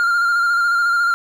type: tone with vibrato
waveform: triangle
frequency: 1396.9 Hz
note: F6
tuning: in tune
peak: -12 dBFS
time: 0-1.14 s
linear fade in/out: 0 ms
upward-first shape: square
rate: 14 Hz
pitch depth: 23 cents each way
effects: none